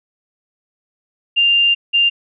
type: tone pair in turn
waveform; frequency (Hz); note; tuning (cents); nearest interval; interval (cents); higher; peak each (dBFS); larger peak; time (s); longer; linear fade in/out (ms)
sine; 2794 / 2794; F7 / F7; 0 / 0; unison; 0; neither; -10; neither; 1.36-1.75 / 1.93-2.1; first; 20
effects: none